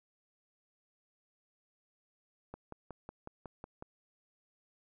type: click train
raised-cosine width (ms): 1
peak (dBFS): -30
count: 8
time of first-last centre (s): 2.54-3.824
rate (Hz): 5.45
effects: none